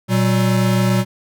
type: tone pair together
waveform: square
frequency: 119.39 / 189.8 Hz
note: A#2 / F#3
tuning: +42 / +44 cents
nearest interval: minor sixth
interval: 802 cents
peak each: -17 dBFS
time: 0.08-1.05 s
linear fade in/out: 50 ms
effects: none